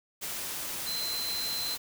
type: tone in noise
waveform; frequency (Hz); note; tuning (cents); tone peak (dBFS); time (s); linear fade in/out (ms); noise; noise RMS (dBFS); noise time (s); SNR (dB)
sine; 4083; C8; -43; -32; 0.86-1.76; 20; white; -36; 0.21-1.78; +1
effects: none